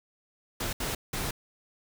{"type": "noise bursts at uneven times", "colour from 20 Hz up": "pink", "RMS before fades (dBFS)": -32, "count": 3, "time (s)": [[0.6, 0.73], [0.8, 0.95], [1.13, 1.31]], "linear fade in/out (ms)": 5, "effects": []}